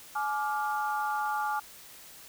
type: chord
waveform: sine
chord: D diminished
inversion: second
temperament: just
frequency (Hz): 845.8 / 1174.7 / 1409.6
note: Ab5 / D6 / F6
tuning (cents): +31 / 0 / +16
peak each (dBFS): -30 / -34 / -35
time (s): 0.15-1.6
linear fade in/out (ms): 10
effects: white hiss -50 dBFS RMS until 2.28 s